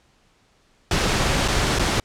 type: noise with dropouts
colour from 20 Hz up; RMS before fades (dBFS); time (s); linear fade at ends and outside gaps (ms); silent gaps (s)
pink; -20; 0.91-2; 2; 1.479-1.483 / 1.788-1.794
effects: pink hiss -60 dBFS RMS until 2.04 s + low-pass 7000 Hz 12 dB/octave